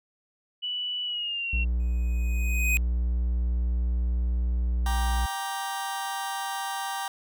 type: tone with pitch glide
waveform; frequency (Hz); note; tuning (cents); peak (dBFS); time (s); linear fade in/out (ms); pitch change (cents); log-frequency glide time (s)
sine; 2960 to 2730; F#7 to F7; 0 to -40; -28; 0.62-1.65; 20; -140; 1.04-1.52
type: tone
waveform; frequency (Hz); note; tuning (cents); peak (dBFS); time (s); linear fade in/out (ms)
triangle; 59.9; A#1; +48; -21; 1.53-5.26; 5
type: tone with exponential growth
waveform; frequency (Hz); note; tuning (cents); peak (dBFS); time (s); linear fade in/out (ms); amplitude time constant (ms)
square; 2503; D#7; +10; -22; 1.8-2.77; 0; 210
type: chord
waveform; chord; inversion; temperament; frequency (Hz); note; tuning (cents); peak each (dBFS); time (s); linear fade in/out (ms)
sawtooth; G minor; none; just; 784 / 940.8 / 1176; G5 / Bb5 / D6; 0 / +16 / +2; -28 / -31 / -33; 4.86-7.08; 2
effects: none